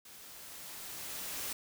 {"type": "noise with level ramp", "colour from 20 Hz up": "white", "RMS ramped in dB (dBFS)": [-53, -38], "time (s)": [0.05, 1.53], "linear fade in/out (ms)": 5, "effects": []}